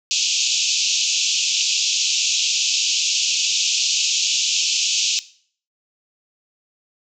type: band-pass noise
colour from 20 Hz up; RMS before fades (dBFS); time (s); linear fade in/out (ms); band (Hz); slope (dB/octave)
white; -20; 0.11-5.19; 0; 2500 to 7100; 96
effects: noise-tail reverb RT60 0.5 s tail -17 dB re dry